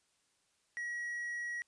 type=tone; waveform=triangle; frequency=1912 Hz; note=A#6; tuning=43 cents sharp; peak=-35 dBFS; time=0.77-1.62 s; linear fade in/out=0 ms; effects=white hiss -75 dBFS RMS until 1.67 s + resampled to 22050 Hz